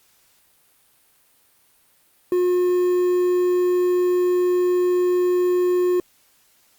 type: tone with quantisation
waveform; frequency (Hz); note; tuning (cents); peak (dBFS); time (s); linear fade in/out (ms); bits
triangle; 359.3; F4; +49; -14; 2.32-6; 2; 7
effects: white hiss -59 dBFS RMS until 6.78 s + Opus 48 kbps